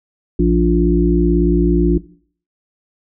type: harmonic tone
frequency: 58.27 Hz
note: A#1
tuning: in tune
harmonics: 1 / 3 / 5 / 6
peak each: -16 / -16 / -16 / -16 dBFS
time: 0.39-1.98 s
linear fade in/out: 5 ms
effects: noise-tail reverb RT60 0.5 s tail -18 dB re dry